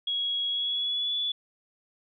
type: tone with pitch glide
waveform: sine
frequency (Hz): 3322 to 3439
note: G#7 to A7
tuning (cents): 0 to -40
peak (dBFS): -26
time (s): 0.07-1.32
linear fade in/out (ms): 5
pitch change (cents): +60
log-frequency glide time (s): 0.48-1.15
effects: none